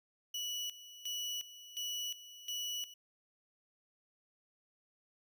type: tone with tremolo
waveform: 30% pulse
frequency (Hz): 2944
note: F#7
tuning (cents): -9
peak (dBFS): -34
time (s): 0.34-2.94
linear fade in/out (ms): 5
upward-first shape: square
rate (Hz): 1.4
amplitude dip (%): 80
effects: none